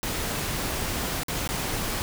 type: noise with dropouts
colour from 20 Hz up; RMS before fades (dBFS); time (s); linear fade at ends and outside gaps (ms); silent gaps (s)
pink; -29; 0.03-2.02; 0; 1.234-1.283 / 1.476-1.49
effects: none